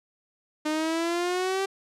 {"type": "exponential sweep", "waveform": "sawtooth", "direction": "up", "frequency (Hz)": [303.8, 392], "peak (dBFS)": -21, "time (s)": [0.65, 1.66], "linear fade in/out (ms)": 10, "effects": ["low-pass 9000 Hz 12 dB/octave"]}